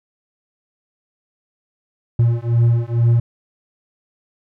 triangle beating tone pair, 116.54 / 118.74 Hz, A#2 / A#2, 0 / +32 cents, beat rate 2.2 Hz, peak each -14 dBFS, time 2.19-3.2 s, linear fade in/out 5 ms, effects none

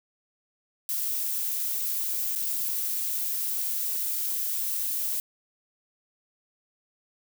violet noise with dropouts, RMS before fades -29 dBFS, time 0.89-5.2 s, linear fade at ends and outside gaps 1 ms, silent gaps 2.352-2.359 s, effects none

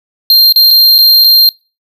square tone with dropouts, 4186 Hz, C8, in tune, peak -3 dBFS, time 0.3-1.49 s, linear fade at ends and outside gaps 1 ms, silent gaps 0.524-0.56 / 0.706-0.71 / 0.982-0.987 / 1.24-1.244 s, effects noise-tail reverb RT60 0.3 s tail -25 dB re dry

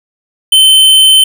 square tone, 3075 Hz, G7, 34 cents flat, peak -3 dBFS, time 0.52-1.24 s, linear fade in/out 5 ms, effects none

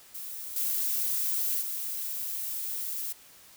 violet noise with level steps, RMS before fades -39 / -29 / -34 dBFS, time 0.14-3.13 s, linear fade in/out 10 ms, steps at 0.56 / 1.61 s, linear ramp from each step 5 ms, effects white hiss -54 dBFS RMS until 3.56 s

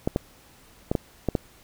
clicks, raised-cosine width 2 ms, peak -9 dBFS, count 6, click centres 0.075 / 0.161 / 0.915 / 0.952 / 1.287 / 1.352 s, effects pink hiss -54 dBFS RMS until 1.63 s

